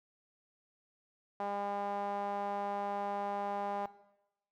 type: tone with band-pass filter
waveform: sawtooth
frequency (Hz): 201.8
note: G#3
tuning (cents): -49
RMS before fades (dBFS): -37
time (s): 1.4-3.86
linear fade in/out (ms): 0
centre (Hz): 800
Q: 3.4
effects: noise-tail reverb RT60 0.9 s tail -17 dB re dry